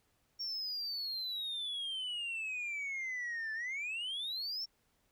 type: exponential two-way sweep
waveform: sine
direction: down then up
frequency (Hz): 5540 to 1743 to 5540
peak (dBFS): -34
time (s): 0.39-4.66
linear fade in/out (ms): 20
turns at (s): 3.53
effects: tanh soft clip ceiling -35 dBFS + pink hiss -75 dBFS RMS until 5.11 s